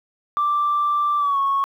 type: tone with pitch glide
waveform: sine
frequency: 1174.7 to 1102.4 Hz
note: D6 to C#6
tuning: 0 to -10 cents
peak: -16 dBFS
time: 0.37-1.64 s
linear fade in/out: 0 ms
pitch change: -110 cents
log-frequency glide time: 1.18-1.38 s
effects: tanh soft clip ceiling -13 dBFS + 9-bit